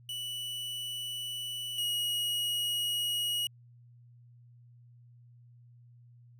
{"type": "tone pair in turn", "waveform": "45% pulse", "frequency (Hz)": [2960, 2899], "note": ["F#7", "F#7"], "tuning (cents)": [0, -36], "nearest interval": "unison", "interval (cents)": 36, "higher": "first", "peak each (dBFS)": [-35, -29], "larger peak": "second", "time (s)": [[0.09, 1.78], [1.78, 3.47]], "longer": "neither", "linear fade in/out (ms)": 2, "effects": ["added 120 Hz sine -54 dBFS peak until 6.39 s"]}